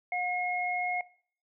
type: tone pair together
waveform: sine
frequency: 719.8 / 2157 Hz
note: F#5 / C#7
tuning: -48 / -48 cents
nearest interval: octave + perfect fifth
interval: 1900 cents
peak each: -31 / -32 dBFS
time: 0.12-1.01 s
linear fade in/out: 2 ms
effects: noise-tail reverb RT60 0.5 s tail -20 dB re dry